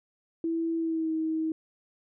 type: tone with pitch glide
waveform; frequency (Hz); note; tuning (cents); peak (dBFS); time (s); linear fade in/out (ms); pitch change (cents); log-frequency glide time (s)
sine; 329.6 to 318.4; E4 to D#4; 0 to +40; -26; 0.44-1.52; 2; -60; 0.77-1.12
effects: none